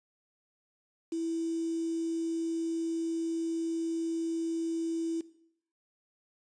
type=tone with quantisation; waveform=sine; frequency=329.6 Hz; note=E4; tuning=in tune; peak=-30 dBFS; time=1.12-5.21 s; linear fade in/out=5 ms; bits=8; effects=noise-tail reverb RT60 0.7 s tail -18 dB re dry + resampled to 22050 Hz